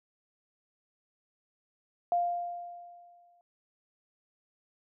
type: tone with exponential decay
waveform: sine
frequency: 699 Hz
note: F5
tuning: 1 cent sharp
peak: -23 dBFS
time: 2.12-3.41 s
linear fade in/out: 1 ms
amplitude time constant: 280 ms
effects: none